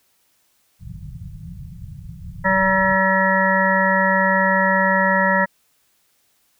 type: low-pass noise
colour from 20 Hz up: white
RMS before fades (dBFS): -35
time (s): 0.79-2.99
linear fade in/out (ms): 50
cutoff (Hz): 180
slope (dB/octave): 96
type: harmonic tone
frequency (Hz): 190.8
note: G3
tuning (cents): -47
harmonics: 1 / 3 / 5 / 7 / 9 / 10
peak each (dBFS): -22 / -21 / -20 / -25 / -22 / -20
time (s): 2.44-5.46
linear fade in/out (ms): 20
effects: white hiss -63 dBFS RMS until 6.59 s